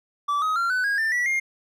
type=tone with pitch steps; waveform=triangle; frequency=1158 / 1262.8 / 1377.1 / 1501.7 / 1637.7 / 1785.9 / 1947.5 / 2124 Hz; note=D6 / D#6 / F6 / F#6 / G#6 / A6 / B6 / C7; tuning=-25 / +25 / -25 / +25 / -25 / +25 / -25 / +25 cents; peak=-19 dBFS; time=0.28-1.4 s; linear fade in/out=10 ms; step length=140 ms; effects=none